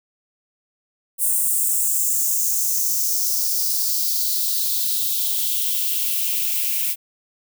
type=noise with high-pass filter sweep; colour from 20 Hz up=violet; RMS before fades=-21 dBFS; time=1.18-6.96 s; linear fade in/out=50 ms; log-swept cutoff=9000 to 2300 Hz; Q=3.5; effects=none